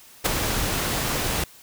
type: noise with ADSR envelope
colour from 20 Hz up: pink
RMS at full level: -17 dBFS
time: 0.24-1.44 s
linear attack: 22 ms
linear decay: 6 ms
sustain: -8 dB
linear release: 5 ms
effects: white hiss -49 dBFS RMS until 1.62 s